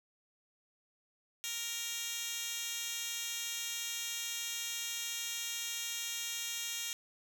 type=tone with high-pass filter; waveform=10% pulse; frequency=466.2 Hz; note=A#4; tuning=in tune; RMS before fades=-39 dBFS; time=1.44-6.93 s; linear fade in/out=0 ms; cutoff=4100 Hz; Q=1.7; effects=none